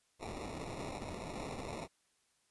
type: noise with sample-and-hold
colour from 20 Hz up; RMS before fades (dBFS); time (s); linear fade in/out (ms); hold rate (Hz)
white; -43; 0.19-1.88; 50; 1575
effects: white hiss -75 dBFS RMS until 2.5 s + resampled to 24000 Hz